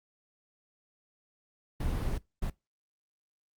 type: noise bursts at uneven times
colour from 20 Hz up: brown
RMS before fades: -31 dBFS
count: 2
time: 1.8-2.18 / 2.42-2.5 s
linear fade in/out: 5 ms
effects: noise-tail reverb RT60 0.2 s tail -21 dB re dry + Opus 32 kbps